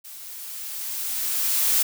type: noise with level ramp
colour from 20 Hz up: blue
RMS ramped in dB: -41 to -19 dBFS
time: 0.04-1.83 s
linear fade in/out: 10 ms
effects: none